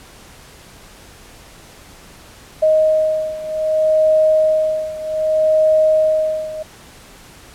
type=beating tone pair; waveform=sine; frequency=625 / 625.64 Hz; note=D#5 / D#5; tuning=+8 / +9 cents; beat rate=0.64 Hz; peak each=-14 / -17 dBFS; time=2.62-6.63 s; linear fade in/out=10 ms; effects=pink hiss -42 dBFS RMS until 7.54 s + low-pass 12000 Hz 12 dB/octave